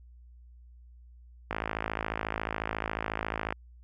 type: click train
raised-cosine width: 0.5 ms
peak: -15 dBFS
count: 110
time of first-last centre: 1.51-3.525 s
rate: 54.1 Hz
effects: added 60 Hz sine -50 dBFS peak until 3.83 s